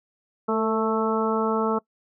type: harmonic tone with a mistuned harmonic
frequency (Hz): 220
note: A3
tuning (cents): 0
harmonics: 1 / 2 / 3 / 4 / 5 / 6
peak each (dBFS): -26 / -24 / -31 / -30 / -31 / -29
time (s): 0.48-1.79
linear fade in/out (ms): 10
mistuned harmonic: 2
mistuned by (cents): +23
effects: noise-tail reverb RT60 0.1 s tail -23 dB re dry